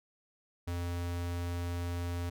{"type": "tone", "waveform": "square", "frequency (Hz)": 87, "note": "F2", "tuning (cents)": -6, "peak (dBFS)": -34, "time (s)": [0.67, 2.3], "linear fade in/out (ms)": 10, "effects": []}